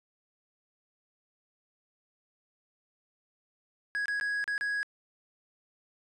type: tone with dropouts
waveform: triangle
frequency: 1661.2 Hz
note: G#6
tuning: in tune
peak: -27 dBFS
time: 3.95-4.83 s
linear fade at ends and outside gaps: 0 ms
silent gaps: 4.057-4.082 / 4.199-4.211 / 4.441-4.478 / 4.579-4.61 s
effects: resampled to 24000 Hz